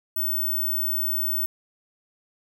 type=tone; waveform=sine; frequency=15820 Hz; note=B9; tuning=2 cents sharp; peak=-20 dBFS; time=0.16-1.46 s; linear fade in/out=5 ms; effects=tanh soft clip ceiling -21 dBFS + 10-bit

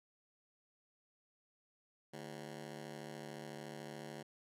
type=ring-modulated tone; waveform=15% pulse; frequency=184.2 Hz; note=F#3; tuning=7 cents flat; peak=-37 dBFS; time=2.13-4.23 s; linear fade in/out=10 ms; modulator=36.9 Hz; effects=low-pass 12000 Hz 12 dB/octave

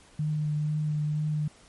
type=tone with vibrato; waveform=sine; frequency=151.4 Hz; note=D#3; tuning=47 cents flat; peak=-25 dBFS; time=0.19-1.48 s; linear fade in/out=5 ms; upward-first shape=triangle; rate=2.1 Hz; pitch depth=20 cents each way; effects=pink hiss -56 dBFS RMS until 1.68 s + MP3 48 kbps

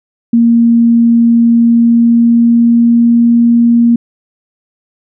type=tone with pitch glide; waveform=sine; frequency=233.1 to 235.1 Hz; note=A#3 to A#3; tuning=0 to +15 cents; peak=-4 dBFS; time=0.33-3.96 s; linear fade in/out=5 ms; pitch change=+15 cents; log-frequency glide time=1.52-3.38 s; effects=none

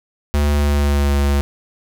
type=tone with pitch glide; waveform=square; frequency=73 to 70.72 Hz; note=D2 to C#2; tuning=-10 to +35 cents; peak=-14 dBFS; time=0.34-1.41 s; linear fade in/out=0 ms; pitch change=-55 cents; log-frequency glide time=0.51-1.14 s; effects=none

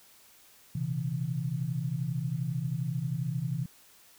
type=tone cluster; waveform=sine; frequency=121.5 / 134.1 / 164 Hz; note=B2 / C3 / E3; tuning=-28 / +43 / -9 cents; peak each=-37 / -32 / -33 dBFS; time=0.75-3.66 s; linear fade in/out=5 ms; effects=white hiss -58 dBFS RMS until 4.18 s

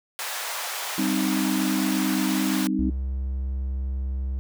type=high-pass noise; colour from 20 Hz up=pink; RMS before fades=-31 dBFS; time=0.19-2.67 s; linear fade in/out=0 ms; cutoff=670 Hz; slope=24 dB/octave
type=chord; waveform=sine; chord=C minor; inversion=second; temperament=equal with one note detuned; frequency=196 / 261.6 / 310.2 Hz; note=G3 / C4 / Eb4; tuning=0 / 0 / -5 cents; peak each=-26 dBFS; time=0.98-2.9 s; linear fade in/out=5 ms
type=tone; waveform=triangle; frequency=65.9 Hz; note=C2; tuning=13 cents sharp; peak=-23 dBFS; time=2.79-4.39 s; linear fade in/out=0 ms
effects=none

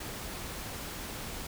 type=noise; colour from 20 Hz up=pink; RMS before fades=-40 dBFS; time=0-1.47 s; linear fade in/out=5 ms; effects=none

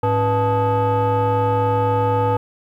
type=tone with frequency modulation; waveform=sine; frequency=488.5 Hz; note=B4; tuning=19 cents flat; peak=-13 dBFS; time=0.03-2.37 s; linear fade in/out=5 ms; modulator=382 Hz; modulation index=1.4; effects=tanh soft clip ceiling -13 dBFS + 9-bit

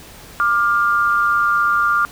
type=tone pair together; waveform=sine; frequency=1187.5 / 1404 Hz; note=D6 / F6; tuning=+19 / +9 cents; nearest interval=minor third; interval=290 cents; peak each=-16 dBFS; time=0.4-2.05 s; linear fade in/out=0 ms; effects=pink hiss -40 dBFS RMS until 2.11 s

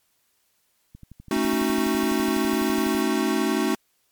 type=click train; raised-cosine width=5 ms; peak=-30 dBFS; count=25; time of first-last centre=0.95-2.95 s; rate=12 Hz
type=chord; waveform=square; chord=D# half-diminished seventh; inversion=second; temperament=equal with one note detuned; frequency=220 / 273.1 / 311.1 / 370 Hz; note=A3 / C#4 / D#4 / F#4; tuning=0 / -26 / 0 / 0 cents; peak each=-27 dBFS; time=1.31-3.75 s; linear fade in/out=2 ms
type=noise; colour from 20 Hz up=violet; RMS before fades=-40 dBFS; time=1.43-3.02 s; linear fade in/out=0 ms
effects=white hiss -68 dBFS RMS until 4.11 s + MP3 96 kbps

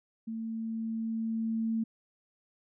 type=tone with level ramp; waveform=sine; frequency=224.6 Hz; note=A3; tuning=36 cents sharp; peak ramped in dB=-34 to -27 dBFS; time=0.27-1.84 s; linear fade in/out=10 ms; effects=none

